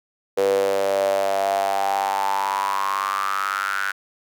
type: tone with high-pass filter sweep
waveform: sawtooth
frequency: 98 Hz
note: G2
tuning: in tune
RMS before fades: -22 dBFS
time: 0.37-3.92 s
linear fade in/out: 10 ms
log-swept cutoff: 470 to 1500 Hz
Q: 8.8
effects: none